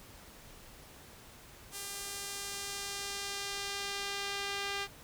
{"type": "tone with band-pass filter sweep", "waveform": "sawtooth", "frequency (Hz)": 399.4, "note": "G4", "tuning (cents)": 32, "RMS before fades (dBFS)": -39, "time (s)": [1.71, 4.88], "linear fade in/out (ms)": 50, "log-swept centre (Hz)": [10000, 3000], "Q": 0.82, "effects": ["pink hiss -54 dBFS RMS until 5.03 s"]}